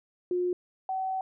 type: tone pair in turn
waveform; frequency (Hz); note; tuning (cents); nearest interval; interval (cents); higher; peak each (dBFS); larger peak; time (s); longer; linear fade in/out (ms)
sine; 358.2 / 759; F4 / F#5; +44 / +44; octave + minor second; 1300; second; -25 / -28; first; 0.31-0.53 / 0.89-1.21; second; 2
effects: none